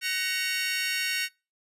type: tone cluster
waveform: 25% pulse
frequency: 1502 / 1877 / 2224 / 2761 Hz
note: F#6 / A#6 / C#7 / F7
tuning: +26 / +11 / +5 / -20 cents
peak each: -30 / -29 / -28 / -28 dBFS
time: 0.01-1.29 s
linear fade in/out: 50 ms
effects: noise-tail reverb RT60 0.3 s tail -26 dB re dry + resampled to 32000 Hz